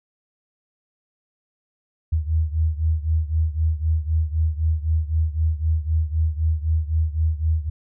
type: beating tone pair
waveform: sine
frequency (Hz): 78.2 / 82.1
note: D#2 / E2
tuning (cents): +9 / -6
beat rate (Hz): 3.9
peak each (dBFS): -20 / -23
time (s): 2.12-7.7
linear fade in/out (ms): 10
effects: none